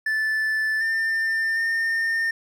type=tone with pitch steps; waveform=triangle; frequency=1753 / 1797 / 1817 Hz; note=A6 / A6 / A#6; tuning=-7 / +36 / -45 cents; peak=-19 dBFS; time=0.06-2.31 s; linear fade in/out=5 ms; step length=750 ms; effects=none